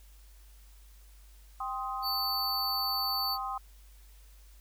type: chord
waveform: sine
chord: C minor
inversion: second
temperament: just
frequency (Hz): 784.9 / 1046.5 / 1255.8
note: G5 / C6 / Eb6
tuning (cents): +2 / 0 / +16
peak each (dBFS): -37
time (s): 1.6-3.58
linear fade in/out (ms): 5
type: tone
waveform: square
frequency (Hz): 4500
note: C#8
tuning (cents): +25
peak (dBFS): -31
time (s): 2.02-3.38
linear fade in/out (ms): 50
effects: added 50 Hz sine -52 dBFS peak until 4.6 s + white hiss -63 dBFS RMS until 4.6 s